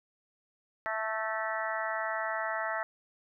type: harmonic tone with a mistuned harmonic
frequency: 220 Hz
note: A3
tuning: in tune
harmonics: 3 / 4 / 5 / 6 / 7 / 8 / 9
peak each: -36 / -38 / -42 / -37 / -41 / -39 / -39 dBFS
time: 0.86-2.83 s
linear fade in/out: 0 ms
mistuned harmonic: 9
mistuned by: -34 cents
effects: none